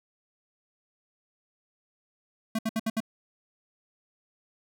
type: tone bursts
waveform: square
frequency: 222 Hz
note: A3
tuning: 16 cents sharp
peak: -26 dBFS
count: 5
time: 2.55-3.004 s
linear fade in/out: 5 ms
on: 38 ms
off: 66 ms
effects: none